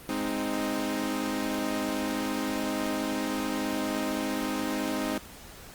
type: chord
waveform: sawtooth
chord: Ab major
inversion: none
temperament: equal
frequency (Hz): 207.7 / 261.6 / 311.1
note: Ab3 / C4 / Eb4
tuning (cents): 0 / 0 / 0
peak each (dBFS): -31 / -28 / -28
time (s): 0.09-5.18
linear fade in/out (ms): 2
effects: pink hiss -47 dBFS RMS until 5.74 s + Opus 32 kbps